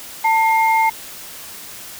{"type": "tone pair together", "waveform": "sine", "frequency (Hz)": [893.9, 2126], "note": ["A5", "C7"], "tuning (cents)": [27, 27], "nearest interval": "octave + minor third", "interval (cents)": 1500, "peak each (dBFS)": [-13, -19], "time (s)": [0.24, 0.9], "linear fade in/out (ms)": 10, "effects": ["white hiss -35 dBFS RMS until 1.99 s"]}